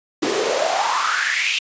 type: noise with high-pass filter sweep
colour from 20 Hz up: pink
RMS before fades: -20 dBFS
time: 0.22-1.59 s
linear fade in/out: 10 ms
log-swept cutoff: 310 to 2900 Hz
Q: 6.5
effects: resampled to 16000 Hz